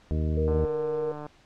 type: harmonic tone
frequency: 77.78 Hz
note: D#2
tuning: in tune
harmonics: 1 / 2 / 3 / 4 / 5 / 6 / 8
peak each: -25 / -31 / -35 / -37 / -39 / -41 / -43 dBFS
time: 0.11-0.65 s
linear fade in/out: 0 ms
type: tone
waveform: sine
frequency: 468.1 Hz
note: A#4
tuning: 7 cents sharp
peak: -26 dBFS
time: 0.37-1.12 s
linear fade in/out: 5 ms
type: click train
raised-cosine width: 1 ms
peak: -25 dBFS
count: 118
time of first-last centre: 0.48-1.265 s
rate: 149 Hz
effects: pink hiss -58 dBFS RMS until 1.45 s + low-pass 5000 Hz 12 dB/octave